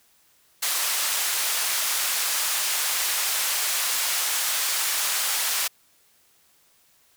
white band-pass noise, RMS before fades -25 dBFS, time 0.62-5.68 s, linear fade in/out 10 ms, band 830 to 13000 Hz, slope 12 dB/octave, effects white hiss -61 dBFS RMS until 7.16 s

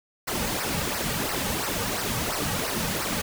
pink noise with flanger, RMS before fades -28 dBFS, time 0.27-3.22 s, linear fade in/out 10 ms, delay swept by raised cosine 0.28 to 2.98 ms, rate 2.9 Hz, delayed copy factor -0.7, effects none

